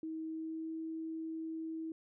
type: tone with pitch glide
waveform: sine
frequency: 319.1 to 322.2 Hz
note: D#4 to E4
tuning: +44 to -39 cents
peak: -38 dBFS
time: 0.03-1.92 s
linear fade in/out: 2 ms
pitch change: +17 cents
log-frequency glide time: 0.26-0.73 s
effects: none